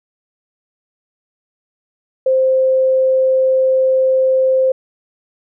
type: tone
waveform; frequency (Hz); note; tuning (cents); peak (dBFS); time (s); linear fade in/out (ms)
sine; 523; C5; -1; -10; 2.26-4.72; 5
effects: none